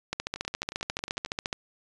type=two click trains; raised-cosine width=0.2 ms; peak=-21 / -12 dBFS; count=11 / 21; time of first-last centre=0.36-1.261 / 0.13-1.529 s; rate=11.1 / 14.3 Hz; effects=resampled to 22050 Hz